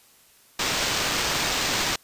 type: noise with sample-and-hold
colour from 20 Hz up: blue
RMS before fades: -25 dBFS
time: 0.59-1.96 s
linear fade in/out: 5 ms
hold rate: 11025 Hz
effects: white hiss -56 dBFS RMS until 2.03 s + resampled to 32000 Hz